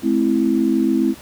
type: chord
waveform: sine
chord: A minor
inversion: none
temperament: equal with one note detuned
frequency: 214.5 / 261.6 / 329.6 Hz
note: A3 / C4 / E4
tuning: -44 / 0 / 0 cents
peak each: -20 / -18 / -18 dBFS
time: 0.02-1.15 s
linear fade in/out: 50 ms
effects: pink hiss -41 dBFS RMS until 1.21 s + high-pass 60 Hz 12 dB/octave